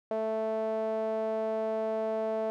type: tone with band-pass filter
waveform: sawtooth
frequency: 220 Hz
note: A3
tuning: in tune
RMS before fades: -31 dBFS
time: 0.11-2.5 s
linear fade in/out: 0 ms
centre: 590 Hz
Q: 6.2
effects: none

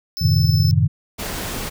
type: tone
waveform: square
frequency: 5274 Hz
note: E8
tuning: in tune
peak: -25 dBFS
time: 0.17-0.71 s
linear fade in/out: 0 ms
type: chord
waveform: sine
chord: F# diminished seventh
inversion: none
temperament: equal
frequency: 92.5 / 110 / 130.81 / 155.56 Hz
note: F#2 / A2 / C3 / Eb3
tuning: 0 / 0 / 0 / 0 cents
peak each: -18 / -19 / -19 / -18 dBFS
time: 0.21-0.88 s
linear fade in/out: 10 ms
type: noise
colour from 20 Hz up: pink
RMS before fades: -27 dBFS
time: 1.18-1.7 s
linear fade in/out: 20 ms
effects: none

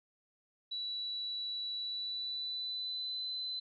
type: tone with pitch glide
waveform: sine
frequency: 3936 to 4030 Hz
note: B7 to B7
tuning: -7 to +34 cents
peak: -36 dBFS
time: 0.71-3.6 s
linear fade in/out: 10 ms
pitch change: +41 cents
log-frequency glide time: 1.77-3.29 s
effects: none

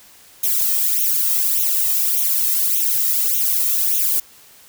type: noise with flanger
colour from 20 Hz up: violet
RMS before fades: -18 dBFS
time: 0.43-4.2 s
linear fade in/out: 5 ms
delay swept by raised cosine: 0.31 to 1.61 ms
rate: 1.7 Hz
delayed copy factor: +0.85
effects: white hiss -47 dBFS RMS until 4.68 s

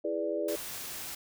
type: chord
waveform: sine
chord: E dominant seventh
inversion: none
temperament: equal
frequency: 329.6 / 415.3 / 493.9 / 587.3 Hz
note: E4 / G#4 / B4 / D5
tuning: 0 / 0 / 0 / 0 cents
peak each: -35 / -35 / -37 / -33 dBFS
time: 0.04-0.56 s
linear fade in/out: 10 ms
type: noise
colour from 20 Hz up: white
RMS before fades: -40 dBFS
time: 0.48-1.15 s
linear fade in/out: 5 ms
effects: none

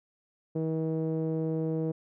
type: tone with low-pass filter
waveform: sawtooth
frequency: 159.9 Hz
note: D#3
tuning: 48 cents sharp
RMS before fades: -30 dBFS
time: 0.55-1.92 s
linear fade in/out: 10 ms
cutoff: 450 Hz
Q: 2.9
effects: none

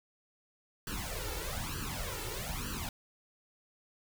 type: noise with flanger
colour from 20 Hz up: pink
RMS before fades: -38 dBFS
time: 0.87-2.89 s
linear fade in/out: 2 ms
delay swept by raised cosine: 0.67 to 2.27 ms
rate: 1.1 Hz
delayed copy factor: +0.9
effects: none

